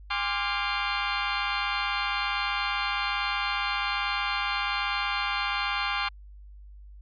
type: chord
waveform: 20% pulse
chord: D half-diminished seventh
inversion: second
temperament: equal with one note detuned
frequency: 810.2 / 1046.5 / 1174.7 / 1396.9 Hz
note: Ab5 / C6 / D6 / F6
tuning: -43 / 0 / 0 / 0 cents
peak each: -27 dBFS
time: 0.1-6.09 s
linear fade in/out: 10 ms
effects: added 50 Hz sine -44 dBFS peak until 7.01 s + resampled to 11025 Hz